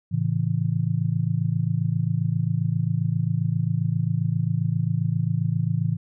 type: chord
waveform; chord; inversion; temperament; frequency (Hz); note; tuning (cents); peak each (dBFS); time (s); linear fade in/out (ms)
sine; A major; none; just; 110 / 137.5 / 165; A2 / C#3 / E3; 0 / -14 / +2; -25; 0.11-5.97; 20
effects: none